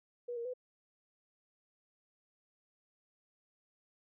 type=tone with pitch steps; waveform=sine; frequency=483.7 / 468 / 502 Hz; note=B4 / A#4 / B4; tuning=-36 / +7 / +28 cents; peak=-37 dBFS; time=0.28-0.538 s; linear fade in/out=10 ms; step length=86 ms; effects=none